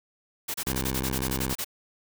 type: noise bursts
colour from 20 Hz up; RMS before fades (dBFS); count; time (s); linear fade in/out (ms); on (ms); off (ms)
white; -31; 13; 0.48-1.646; 10; 62; 30
type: tone with vibrato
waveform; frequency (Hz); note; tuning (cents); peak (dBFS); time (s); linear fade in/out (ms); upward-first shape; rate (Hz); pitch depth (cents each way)
10% pulse; 65.41; C2; 0; -20; 0.67-1.54; 0; sine; 6.2; 11
effects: none